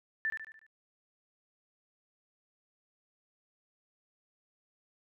sine tone with echo, 1768 Hz, A6, 8 cents sharp, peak -29 dBFS, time 0.25-0.3 s, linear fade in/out 0 ms, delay 73 ms, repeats 5, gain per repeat -6 dB, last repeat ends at 0.665 s, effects none

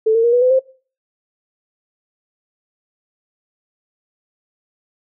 sine tone with pitch steps, 440 / 455.8 / 472.1 / 489.1 / 506.6 / 524.8 Hz, A4 / A#4 / A#4 / B4 / B4 / C5, 0 / -39 / +22 / -17 / +44 / +5 cents, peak -10 dBFS, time 0.06-0.594 s, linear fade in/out 10 ms, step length 89 ms, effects noise-tail reverb RT60 0.4 s tail -21 dB re dry

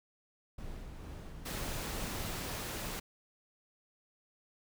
brown noise with tremolo, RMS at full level -43 dBFS, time 0.58-2.36 s, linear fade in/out 5 ms, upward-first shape sine, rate 2.2 Hz, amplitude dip 30%
pink noise, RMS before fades -40 dBFS, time 1.45-3 s, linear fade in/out 10 ms
effects none

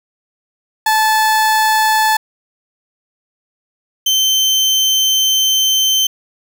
30% pulse tone pair in turn, 870 / 3100 Hz, A5 / G7, -20 / -20 cents, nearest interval octave + minor seventh, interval 2200 cents, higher second, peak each -8 dBFS, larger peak neither, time 0.86-2.17 / 4.06-6.07 s, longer second, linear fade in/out 5 ms, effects none

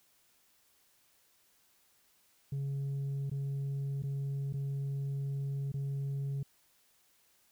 sine tone with dropouts, 138.59 Hz, C#3, in tune, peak -30 dBFS, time 2.52-6.43 s, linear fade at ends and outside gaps 5 ms, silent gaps 3.298-3.314 / 4.024-4.035 / 4.527-4.538 / 5.719-5.74 s, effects tanh soft clip ceiling -32 dBFS + white hiss -69 dBFS RMS until 7.51 s

